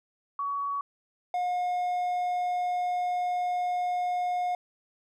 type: tone pair in turn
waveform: sine / triangle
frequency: 1127 / 717.9 Hz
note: C#6 / F5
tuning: +28 / +48 cents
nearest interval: minor sixth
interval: 780 cents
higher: first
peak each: -28 / -24 dBFS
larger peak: second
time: 0.39-0.81 / 1.34-4.55 s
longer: second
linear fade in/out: 2 ms
effects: none